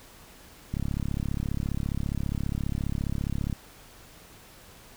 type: click train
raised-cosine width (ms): 5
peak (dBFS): -17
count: 98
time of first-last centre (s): 0.74-3.527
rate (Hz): 34.8
effects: pink hiss -51 dBFS RMS until 4.96 s

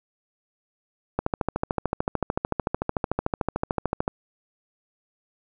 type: click train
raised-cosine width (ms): 1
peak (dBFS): -9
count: 40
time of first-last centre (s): 1.19-4.079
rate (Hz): 13.5
effects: none

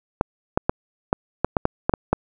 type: clicks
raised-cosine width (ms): 1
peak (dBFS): -3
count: 10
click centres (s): 0.211 / 0.575 / 0.695 / 1.129 / 1.446 / 1.568 / 1.654 / 1.895 / 1.938 / 2.13
effects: none

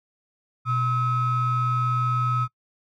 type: ring-modulated tone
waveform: triangle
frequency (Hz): 581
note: D5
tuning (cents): -19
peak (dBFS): -15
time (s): 0.65-2.48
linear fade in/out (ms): 50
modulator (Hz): 704
effects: noise-tail reverb RT60 0.1 s tail -24 dB re dry + tanh soft clip ceiling -12 dBFS

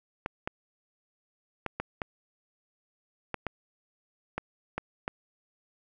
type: clicks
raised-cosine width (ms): 0.5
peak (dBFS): -16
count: 10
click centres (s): 0.261 / 0.475 / 1.663 / 1.8 / 2.018 / 3.343 / 3.467 / 4.38 / 4.78 / 5.079
effects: none

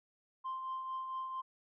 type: tone with tremolo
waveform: sine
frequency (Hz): 1046.5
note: C6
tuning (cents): 0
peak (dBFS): -34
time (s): 0.44-1.42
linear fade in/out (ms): 20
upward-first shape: triangle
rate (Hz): 4.4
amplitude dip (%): 50
effects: tanh soft clip ceiling -34 dBFS

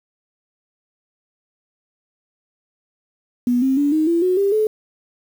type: tone with pitch steps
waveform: sine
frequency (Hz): 244.6 / 265.2 / 287.5 / 311.8 / 338 / 366.5 / 397.4 / 430.8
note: B3 / C4 / D4 / D#4 / E4 / F#4 / G4 / A4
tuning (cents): -16 / +23 / -37 / +4 / +43 / -16 / +24 / -37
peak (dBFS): -14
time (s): 3.47-4.67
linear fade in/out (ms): 2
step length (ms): 150
effects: 7-bit

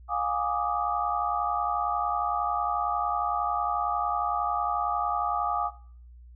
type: tone cluster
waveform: sine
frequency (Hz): 708 / 823 / 1168 / 1239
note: F5 / G#5 / D6 / D#6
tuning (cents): +23 / -16 / -10 / -8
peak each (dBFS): -31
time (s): 0.08-5.71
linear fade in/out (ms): 50
effects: noise-tail reverb RT60 0.5 s tail -17 dB re dry + added 60 Hz sine -46 dBFS peak until 6.35 s

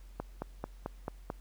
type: click train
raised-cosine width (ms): 1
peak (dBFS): -21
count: 6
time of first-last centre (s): 0.2-1.301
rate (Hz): 4.54
effects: added 45 Hz sine -48 dBFS peak until 1.4 s + pink hiss -65 dBFS RMS until 1.4 s

